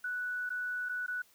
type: tone with dropouts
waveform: sine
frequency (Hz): 1480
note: F#6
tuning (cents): 0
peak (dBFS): -33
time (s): 0.04-1.22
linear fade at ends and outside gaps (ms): 5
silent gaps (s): 0.493-0.502 / 0.889-0.893 / 1.064-1.08
effects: white hiss -65 dBFS RMS until 1.34 s